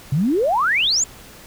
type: exponential sweep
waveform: sine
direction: up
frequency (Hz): 127.5 to 7459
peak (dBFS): -15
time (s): 0.12-1.04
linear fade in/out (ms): 5
effects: pink hiss -42 dBFS RMS until 1.46 s